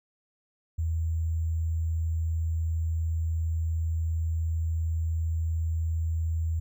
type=tone with sample-and-hold; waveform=sine; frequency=81.4 Hz; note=E2; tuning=21 cents flat; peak=-25 dBFS; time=0.78-6.6 s; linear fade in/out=10 ms; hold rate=7350 Hz; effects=none